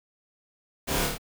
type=noise with echo; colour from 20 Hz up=pink; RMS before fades=-29 dBFS; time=0.87-1.07 s; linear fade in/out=20 ms; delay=28 ms; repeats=4; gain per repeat=-2 dB; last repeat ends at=1.182 s; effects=none